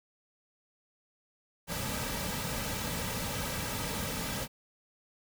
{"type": "noise with comb filter", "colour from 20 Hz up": "pink", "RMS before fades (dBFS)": -35, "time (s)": [1.67, 4.48], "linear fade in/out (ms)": 50, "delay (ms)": 2.8, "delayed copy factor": -0.6, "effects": []}